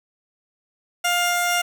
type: tone pair together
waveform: 15% pulse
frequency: 704 / 2814 Hz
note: F5 / F7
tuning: +14 / +12 cents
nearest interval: 2 octaves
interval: 2398 cents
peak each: -13 / -21 dBFS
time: 1.04-1.62 s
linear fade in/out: 10 ms
effects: none